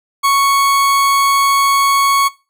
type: tone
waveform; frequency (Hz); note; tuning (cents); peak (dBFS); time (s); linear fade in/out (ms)
40% pulse; 1108.7; C#6; 0; -9; 0.23-2.29; 20
effects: noise-tail reverb RT60 0.3 s tail -20 dB re dry